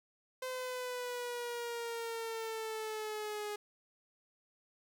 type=exponential sweep; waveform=sawtooth; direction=down; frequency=515 to 415.3 Hz; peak=-34 dBFS; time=0.42-3.56 s; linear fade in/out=5 ms; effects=none